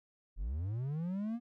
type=linear sweep; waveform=triangle; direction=up; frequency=36.71 to 241.6 Hz; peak=-32 dBFS; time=0.36-1.4 s; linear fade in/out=50 ms; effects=none

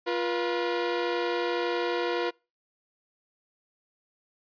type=tone pair together; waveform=sawtooth; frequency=349.2 / 482.9 Hz; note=F4 / B4; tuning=0 / -39 cents; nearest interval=tritone; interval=561 cents; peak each=-25 dBFS; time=0.06-2.31 s; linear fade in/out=20 ms; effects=noise-tail reverb RT60 0.3 s tail -26 dB re dry + resampled to 11025 Hz

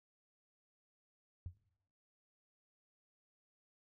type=tone with exponential decay; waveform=sine; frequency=89 Hz; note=F2; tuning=33 cents sharp; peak=-38 dBFS; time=1.46-1.57 s; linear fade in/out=0 ms; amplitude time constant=23 ms; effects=noise-tail reverb RT60 0.8 s tail -19 dB re dry

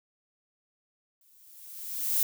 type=noise with exponential growth; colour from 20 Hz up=violet; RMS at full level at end=-24 dBFS; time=1.21-2.23 s; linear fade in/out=2 ms; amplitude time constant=220 ms; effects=none

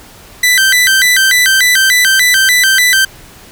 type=tone with vibrato; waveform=sawtooth; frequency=1760 Hz; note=A6; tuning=in tune; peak=-3 dBFS; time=0.43-3.05 s; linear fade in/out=5 ms; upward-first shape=square; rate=3.4 Hz; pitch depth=210 cents each way; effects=pink hiss -37 dBFS RMS until 3.51 s

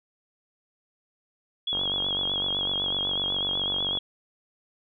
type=tone with vibrato; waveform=sine; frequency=3322 Hz; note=G#7; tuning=in tune; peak=-25 dBFS; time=1.67-3.99 s; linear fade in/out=5 ms; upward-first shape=sine; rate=8 Hz; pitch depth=49 cents each way
type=click train; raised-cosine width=1 ms; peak=-21 dBFS; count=108; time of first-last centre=1.73-3.973 s; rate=47.7 Hz
effects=none

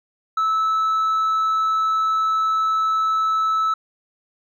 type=tone with hard clipping; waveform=triangle; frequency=1306 Hz; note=E6; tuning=17 cents flat; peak=-16 dBFS; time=0.37-3.74 s; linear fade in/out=5 ms; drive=1 dB; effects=none

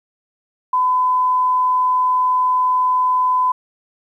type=tone; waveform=sine; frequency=1009 Hz; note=B5; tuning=37 cents sharp; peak=-13 dBFS; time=0.73-3.52 s; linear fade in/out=5 ms; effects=9-bit

